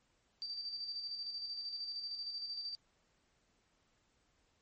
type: tone with tremolo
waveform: sine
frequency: 4657 Hz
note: D8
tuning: 15 cents flat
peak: -38 dBFS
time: 0.42-2.75 s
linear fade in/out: 0 ms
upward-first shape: square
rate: 13 Hz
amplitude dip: 40%
effects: pink hiss -75 dBFS RMS until 4.61 s + MP3 32 kbps